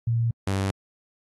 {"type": "tone pair in turn", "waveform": ["sine", "sawtooth"], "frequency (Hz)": [116.1, 97.18], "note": ["A#2", "G2"], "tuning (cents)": [-7, -15], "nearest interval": "minor third", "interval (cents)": 308, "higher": "first", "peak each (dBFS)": [-20, -19], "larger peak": "second", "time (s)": [[0.07, 0.31], [0.47, 0.71]], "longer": "neither", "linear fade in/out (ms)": 5, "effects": ["AAC 32 kbps"]}